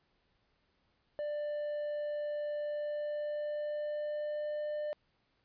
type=tone with pitch glide; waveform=triangle; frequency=592 to 598.9 Hz; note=D5 to D5; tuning=+14 to +34 cents; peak=-32 dBFS; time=1.19-4.93 s; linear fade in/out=0 ms; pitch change=+20 cents; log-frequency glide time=2.61-4.6 s; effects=pink hiss -75 dBFS RMS until 5.44 s + resampled to 11025 Hz